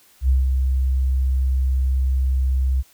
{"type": "tone with ADSR envelope", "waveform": "sine", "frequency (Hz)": 65.41, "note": "C2", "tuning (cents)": 0, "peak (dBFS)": -12, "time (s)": [0.21, 2.83], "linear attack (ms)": 80, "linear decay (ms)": 160, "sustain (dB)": -4, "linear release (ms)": 31, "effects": ["white hiss -54 dBFS RMS until 2.93 s"]}